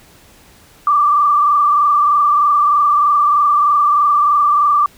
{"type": "tone with frequency modulation", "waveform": "sine", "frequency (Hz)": 1174.7, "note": "D6", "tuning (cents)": 0, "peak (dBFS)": -9, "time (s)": [0.87, 4.86], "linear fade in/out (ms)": 2, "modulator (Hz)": 23.2, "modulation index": 1.4, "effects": ["pink hiss -46 dBFS RMS until 4.97 s"]}